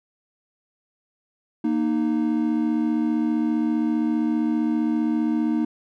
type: tone pair together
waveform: triangle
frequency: 233.5 / 308.7 Hz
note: A#3 / D#4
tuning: +3 / -14 cents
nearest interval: perfect fourth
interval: 483 cents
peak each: -21 / -20 dBFS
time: 1.64-5.65 s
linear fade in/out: 5 ms
effects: none